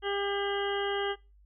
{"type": "harmonic tone with a mistuned harmonic", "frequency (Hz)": 400.5, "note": "G4", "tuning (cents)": 37, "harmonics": [1, 2, 3, 4, 5, 7, 8], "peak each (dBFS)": [-31, -36, -40, -38, -41, -40, -39], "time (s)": [0.02, 1.16], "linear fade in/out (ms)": 50, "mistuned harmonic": 7, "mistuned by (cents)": 44, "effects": ["noise-tail reverb RT60 0.3 s tail -24 dB re dry", "added 50 Hz sine -56 dBFS peak until 1.45 s"]}